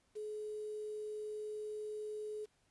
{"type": "tone with quantisation", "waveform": "sine", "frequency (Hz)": 424.8, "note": "G#4", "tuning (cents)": 39, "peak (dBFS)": -40, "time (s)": [0.15, 2.46], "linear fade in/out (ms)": 20, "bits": 10, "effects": ["pink hiss -75 dBFS RMS until 2.7 s", "resampled to 24000 Hz"]}